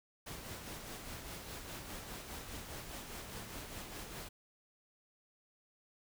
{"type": "noise with tremolo", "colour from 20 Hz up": "pink", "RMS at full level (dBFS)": -45, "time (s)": [0.26, 4.29], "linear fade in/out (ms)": 10, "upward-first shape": "sine", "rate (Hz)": 4.9, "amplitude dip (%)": 40, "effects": []}